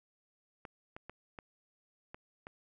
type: clicks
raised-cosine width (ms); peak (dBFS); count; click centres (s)
0.5; -30; 6; 0.652 / 0.965 / 1.096 / 1.388 / 2.145 / 2.469
effects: none